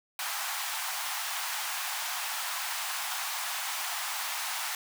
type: high-pass noise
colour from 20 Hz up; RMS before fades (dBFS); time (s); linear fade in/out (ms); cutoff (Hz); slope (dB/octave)
pink; -34; 0.19-4.75; 2; 750; 48
effects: none